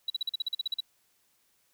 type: tone bursts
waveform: sine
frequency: 3917 Hz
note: B7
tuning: 15 cents flat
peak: -25 dBFS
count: 12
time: 0.08-0.805 s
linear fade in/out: 5 ms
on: 21 ms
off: 43 ms
effects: tanh soft clip ceiling -25 dBFS + white hiss -70 dBFS RMS until 1.73 s